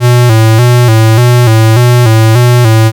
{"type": "tone with vibrato", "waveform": "square", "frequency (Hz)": 116.6, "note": "A#2", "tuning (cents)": 1, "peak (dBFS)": -3, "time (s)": [0, 2.92], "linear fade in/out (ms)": 50, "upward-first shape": "square", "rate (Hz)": 1.7, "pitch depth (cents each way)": 83, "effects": []}